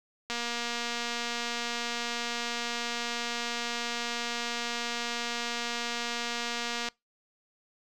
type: click train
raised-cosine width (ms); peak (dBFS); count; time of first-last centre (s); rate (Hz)
0.2; -16; 1562; 0.3-6.886; 237
effects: noise-tail reverb RT60 0.2 s tail -25 dB re dry